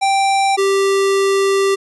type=tone pair in turn; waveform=square; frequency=784 / 392 Hz; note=G5 / G4; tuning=0 / 0 cents; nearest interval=octave; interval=1200 cents; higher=first; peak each=-13 dBFS; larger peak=neither; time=0.01-0.57 / 0.57-1.76 s; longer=second; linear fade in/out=20 ms; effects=resampled to 24000 Hz